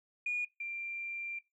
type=tone pair in turn; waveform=sine; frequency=2442 / 2371 Hz; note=D#7 / D7; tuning=-33 / +16 cents; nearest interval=minor second; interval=51 cents; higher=first; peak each=-30 / -36 dBFS; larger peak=first; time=0.26-0.45 / 0.6-1.39 s; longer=second; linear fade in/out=5 ms; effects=noise-tail reverb RT60 0.2 s tail -21 dB re dry + tanh soft clip ceiling -26 dBFS